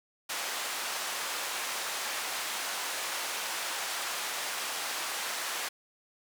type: band-pass noise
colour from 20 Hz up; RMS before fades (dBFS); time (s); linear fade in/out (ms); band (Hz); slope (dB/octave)
pink; -35; 0.29-5.69; 10; 830 to 12000; 12
effects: none